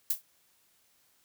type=noise with exponential decay; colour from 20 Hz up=violet; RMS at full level=-23 dBFS; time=0.1-0.22 s; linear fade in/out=5 ms; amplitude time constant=25 ms; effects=white hiss -68 dBFS RMS until 1.24 s